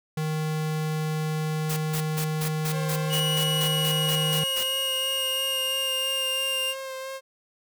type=tone; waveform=square; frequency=155.56 Hz; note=D#3; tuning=in tune; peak=-26 dBFS; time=0.17-4.44 s; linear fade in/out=5 ms
type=noise bursts; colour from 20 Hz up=white; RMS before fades=-32 dBFS; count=13; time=1.69-4.637 s; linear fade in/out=10 ms; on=79 ms; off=160 ms
type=tone with vibrato; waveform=sawtooth; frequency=530 Hz; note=C5; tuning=22 cents sharp; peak=-29 dBFS; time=2.71-7.21 s; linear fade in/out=50 ms; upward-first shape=sine; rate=3 Hz; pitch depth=17 cents each way
type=tone with pitch glide; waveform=45% pulse; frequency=2925 to 2801 Hz; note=F#7 to F7; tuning=-21 to +4 cents; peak=-25 dBFS; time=3.09-6.75 s; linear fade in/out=50 ms; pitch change=-75 cents; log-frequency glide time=3.35-6.47 s
effects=none